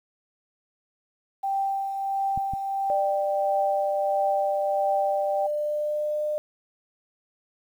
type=tone with tremolo; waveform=sine; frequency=784 Hz; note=G5; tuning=in tune; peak=-22 dBFS; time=1.43-5.47 s; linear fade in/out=10 ms; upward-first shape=triangle; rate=1.5 Hz; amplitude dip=50%
type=clicks; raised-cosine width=5 ms; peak=-22 dBFS; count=2; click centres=2.376 / 2.536 s
type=tone with pitch glide; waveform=sine; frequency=594 to 602.6 Hz; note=D5 to D5; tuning=+20 to +44 cents; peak=-24 dBFS; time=2.9-6.38 s; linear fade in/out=0 ms; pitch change=+24 cents; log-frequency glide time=5.33-6.26 s
effects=9-bit